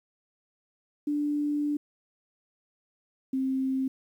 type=tone pair in turn; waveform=sine; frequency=293.7 / 264.4 Hz; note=D4 / C4; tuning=0 / +18 cents; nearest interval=major second; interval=182 cents; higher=first; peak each=-25 dBFS; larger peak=neither; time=1.07-1.77 / 3.33-3.88 s; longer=first; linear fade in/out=5 ms; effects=10-bit